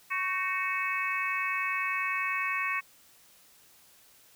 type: harmonic tone with a mistuned harmonic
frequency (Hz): 370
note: F#4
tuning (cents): 0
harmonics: 3 / 4 / 5 / 6 / 7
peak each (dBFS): -33 / -41 / -35 / -33 / -34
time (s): 0.1-2.81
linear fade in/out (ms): 20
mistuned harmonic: 4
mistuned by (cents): +65
effects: white hiss -59 dBFS RMS until 4.35 s